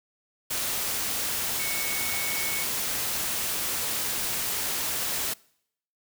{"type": "tone in noise", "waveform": "sine", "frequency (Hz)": 2217, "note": "C#7", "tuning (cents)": 0, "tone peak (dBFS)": -33, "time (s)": [1.59, 2.64], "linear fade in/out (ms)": 10, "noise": "white", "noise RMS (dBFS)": -29, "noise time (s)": [0.5, 5.34], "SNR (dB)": -7, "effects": ["noise-tail reverb RT60 0.7 s tail -24 dB re dry"]}